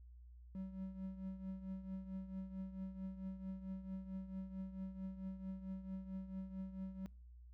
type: tone with tremolo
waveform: triangle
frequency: 189.9 Hz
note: F#3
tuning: 45 cents sharp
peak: -39 dBFS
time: 0.55-7.06 s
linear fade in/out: 0 ms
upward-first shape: triangle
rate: 4.5 Hz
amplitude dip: 75%
effects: noise-tail reverb RT60 0.5 s tail -26 dB re dry + added 60 Hz sine -55 dBFS peak until 7.53 s